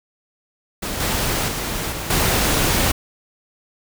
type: noise with level steps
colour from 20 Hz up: pink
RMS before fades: -26 / -21 / -25 / -28 / -18 dBFS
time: 0.82-2.92 s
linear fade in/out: 10 ms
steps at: 1 / 1.48 / 1.92 / 2.1 s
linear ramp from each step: 5 ms
effects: none